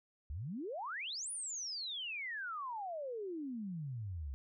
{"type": "exponential two-way sweep", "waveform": "sine", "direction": "up then down", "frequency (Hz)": [63.9, 9956, 63.9], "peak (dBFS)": -39, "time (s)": [0.3, 4.34], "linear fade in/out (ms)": 0, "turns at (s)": 1.31, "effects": []}